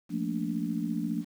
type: chord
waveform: sine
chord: Bb major seventh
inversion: second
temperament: just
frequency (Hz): 174.81 / 218.5 / 233.1 / 291.4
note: F3 / A3 / Bb3 / D4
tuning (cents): +2 / -12 / 0 / -13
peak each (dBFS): -34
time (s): 0.09-1.25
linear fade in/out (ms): 50
effects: 9-bit